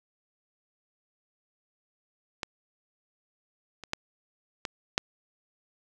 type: clicks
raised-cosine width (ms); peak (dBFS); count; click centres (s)
0.2; -14 / -24 / -11 / -14 / -6; 5; 2.432 / 3.837 / 3.934 / 4.652 / 4.979
effects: none